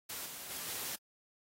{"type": "noise with level steps", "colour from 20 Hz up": "white", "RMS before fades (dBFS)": [-42, -46, -42, -40], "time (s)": [0.09, 0.96], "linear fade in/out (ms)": 10, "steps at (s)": [0.25, 0.49, 0.67], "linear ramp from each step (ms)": 20, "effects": ["high-pass 80 Hz 12 dB/octave", "AAC 48 kbps"]}